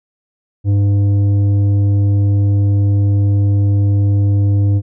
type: tone with tanh clipping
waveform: sine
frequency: 100.6 Hz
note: G2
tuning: 45 cents sharp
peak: -11 dBFS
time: 0.64-4.82 s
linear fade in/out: 50 ms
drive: 8 dB
effects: none